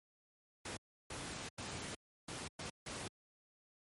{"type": "noise bursts at uneven times", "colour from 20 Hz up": "pink", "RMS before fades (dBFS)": -44, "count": 6, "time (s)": [[0.65, 0.77], [1.1, 1.49], [1.58, 1.95], [2.28, 2.48], [2.59, 2.7], [2.86, 3.08]], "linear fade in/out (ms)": 5, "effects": ["high-pass 80 Hz 12 dB/octave", "MP3 48 kbps"]}